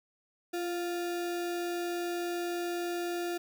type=tone with sample-and-hold; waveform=sine; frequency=346.8 Hz; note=F4; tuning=12 cents flat; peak=-31 dBFS; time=0.53-3.38 s; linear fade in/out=10 ms; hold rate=1050 Hz; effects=none